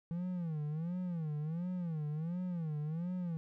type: tone with vibrato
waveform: triangle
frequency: 164.81 Hz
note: E3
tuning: in tune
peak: -33 dBFS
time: 0.11-3.37 s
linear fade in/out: 0 ms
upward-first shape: sine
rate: 1.4 Hz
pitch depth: 180 cents each way
effects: none